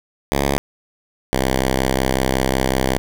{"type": "tone pair in turn", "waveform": "5% pulse", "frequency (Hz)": [69.3, 65.43], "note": ["C#2", "C2"], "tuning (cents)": [0, 1], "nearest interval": "minor second", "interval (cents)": 99, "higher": "first", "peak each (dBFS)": [-5, -5], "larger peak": "neither", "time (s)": [[0.32, 0.58], [1.33, 2.98]], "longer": "second", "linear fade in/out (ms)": 0, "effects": []}